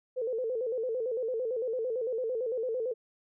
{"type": "tone with vibrato", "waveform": "sine", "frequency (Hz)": 477.7, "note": "A#4", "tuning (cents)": 42, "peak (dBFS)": -29, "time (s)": [0.16, 2.94], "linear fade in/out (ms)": 20, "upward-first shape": "square", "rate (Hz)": 8.9, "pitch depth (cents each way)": 110, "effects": []}